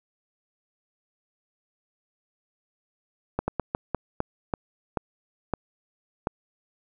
slowing click train, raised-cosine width 1 ms, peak -11 dBFS, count 10, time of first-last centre 3.39-6.271 s, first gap 90 ms, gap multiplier 1.3, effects none

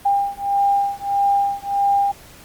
sine beating tone pair, 800 / 801.6 Hz, G5 / G5, +35 / +38 cents, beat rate 1.6 Hz, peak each -19 dBFS, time 0.05-2.12 s, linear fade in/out 10 ms, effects pink hiss -44 dBFS RMS until 2.44 s + Opus 32 kbps

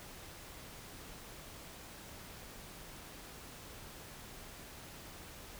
silence, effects pink hiss -51 dBFS RMS until 5.59 s

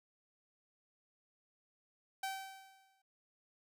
sawtooth tone with exponential decay, 772 Hz, G5, 27 cents flat, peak -32 dBFS, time 2.23-3.02 s, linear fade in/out 5 ms, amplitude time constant 170 ms, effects none

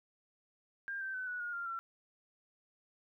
sine tone with pitch steps, 1600 / 1556.2 / 1513.7 / 1472.3 / 1432 / 1392.9 / 1354.8 Hz, G6 / G6 / F#6 / F#6 / F6 / F6 / E6, +35 / -13 / +39 / -9 / +43 / -5 / +47 cents, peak -37 dBFS, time 0.88-1.79 s, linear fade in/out 0 ms, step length 130 ms, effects 13-bit

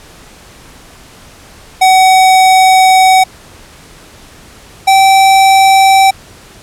square tone pair in turn, 753 / 773.7 Hz, F#5 / G5, +30 / -23 cents, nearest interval unison, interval 47 cents, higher second, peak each -4 dBFS, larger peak neither, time 1.81-3.24 / 4.87-6.11 s, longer first, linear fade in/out 10 ms, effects pink hiss -37 dBFS RMS until 6.62 s + low-pass 11000 Hz 12 dB/octave

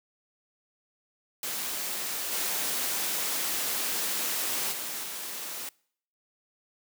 white noise with level steps, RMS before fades -33 / -30 / -35 / -37 dBFS, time 1.43-5.69 s, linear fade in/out 2 ms, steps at 2.31 / 4.71 / 5.02 s, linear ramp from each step 20 ms, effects noise-tail reverb RT60 0.6 s tail -25 dB re dry + high-pass 200 Hz 12 dB/octave

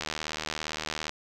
click train, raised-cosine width 0.2 ms, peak -14 dBFS, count 85, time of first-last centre 0.01-1.094 s, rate 77.5 Hz, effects none

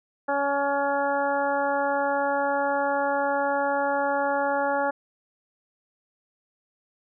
harmonic tone, 281.3 Hz, C#4, 26 cents sharp, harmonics 1 / 2 / 3 / 4 / 5 / 6, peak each -33 / -26 / -26 / -34 / -31 / -34 dBFS, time 0.28-4.91 s, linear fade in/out 10 ms, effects none

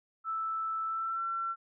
sine tone with pitch glide, 1318.5 to 1350.1 Hz, E6 to E6, 0 to +41 cents, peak -31 dBFS, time 0.24-1.56 s, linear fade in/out 50 ms, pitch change +41 cents, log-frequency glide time 0.86-1.21 s, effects none

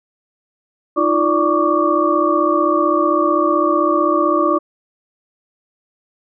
sine tone cluster, 311 / 346.7 / 585 / 1122 / 1182 Hz, D#4 / F4 / D5 / C#6 / D6, -1 / -13 / -7 / +21 / +11 cents, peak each -19 dBFS, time 0.96-4.59 s, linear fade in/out 20 ms, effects none

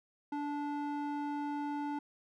square tone with band-pass filter, 290.9 Hz, D4, 16 cents flat, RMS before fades -37 dBFS, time 0.32-1.99 s, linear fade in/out 5 ms, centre 610 Hz, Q 5, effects none

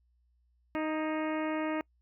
harmonic tone with a mistuned harmonic, 311.1 Hz, D#4, in tune, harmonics 1 / 2 / 3 / 4 / 5 / 6 / 7 / 8 / 9, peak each -32 / -36 / -40 / -42 / -47 / -45 / -45 / -49 / -52 dBFS, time 0.75-1.81 s, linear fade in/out 0 ms, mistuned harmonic 5, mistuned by +41 cents, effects noise-tail reverb RT60 0.1 s tail -26 dB re dry + added 60 Hz sine -67 dBFS peak until 2.01 s

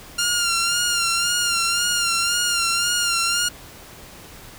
10% pulse tone with vibrato, 1396.9 Hz, F6, in tune, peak -10 dBFS, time 0.18-3.49 s, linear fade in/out 10 ms, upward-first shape sine, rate 1.9 Hz, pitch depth 44 cents each way, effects pink hiss -42 dBFS RMS until 4.58 s

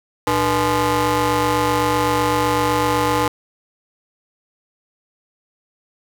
20% pulse ring-modulated tone, 184.3 Hz, F#3, 7 cents flat, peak -8 dBFS, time 0.27-3.28 s, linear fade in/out 2 ms, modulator 669 Hz, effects none

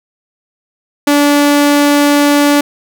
sawtooth tone, 289.2 Hz, D4, 27 cents flat, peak -3 dBFS, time 1.07-2.61 s, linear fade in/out 5 ms, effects none

